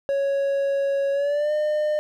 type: tone with pitch glide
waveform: triangle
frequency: 554.4 to 604.6 Hz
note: C#5 to D#5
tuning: 0 to -50 cents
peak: -18 dBFS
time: 0.09-1.99 s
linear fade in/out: 0 ms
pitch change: +150 cents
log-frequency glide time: 1.12-1.52 s
effects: none

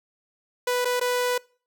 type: tone with dropouts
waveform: sawtooth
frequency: 493.9 Hz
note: B4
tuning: in tune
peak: -18 dBFS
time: 0.67-1.38 s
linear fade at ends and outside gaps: 5 ms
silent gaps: 0.848-0.853 / 0.998-1.011 s
effects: noise-tail reverb RT60 0.4 s tail -24 dB re dry

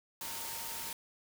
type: tone in noise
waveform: sine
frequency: 917 Hz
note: A#5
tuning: 29 cents flat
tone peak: -49 dBFS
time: 0.21-0.93 s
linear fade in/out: 2 ms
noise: white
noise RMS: -41 dBFS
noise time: 0.21-0.93 s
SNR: -11 dB
effects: none

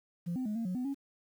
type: tone with pitch steps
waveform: sine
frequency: 172.4 / 256.5 / 211.4 / 229.3 / 182.4 / 250.9 / 276.7 Hz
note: F3 / C4 / G#3 / A#3 / F#3 / B3 / C#4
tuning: -22 / -34 / +31 / -28 / -24 / +28 / -3 cents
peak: -30 dBFS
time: 0.26-0.946 s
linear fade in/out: 20 ms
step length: 98 ms
effects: tanh soft clip ceiling -30 dBFS + 10-bit

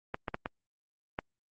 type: clicks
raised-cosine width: 0.5 ms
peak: -18 dBFS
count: 5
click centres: 0.144 / 0.282 / 0.344 / 0.459 / 1.189 s
effects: Opus 24 kbps

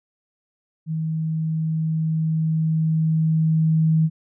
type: tone with level ramp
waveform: sine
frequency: 159.3 Hz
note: D#3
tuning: 41 cents sharp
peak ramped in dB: -22 to -14 dBFS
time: 0.86-4.1 s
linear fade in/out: 50 ms
effects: none

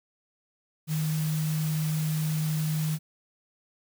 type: tone in noise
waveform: sine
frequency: 155.3 Hz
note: D#3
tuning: 3 cents flat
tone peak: -25 dBFS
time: 0.87-2.99 s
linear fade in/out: 50 ms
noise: white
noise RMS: -39 dBFS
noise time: 0.87-2.99 s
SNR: +11 dB
effects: none

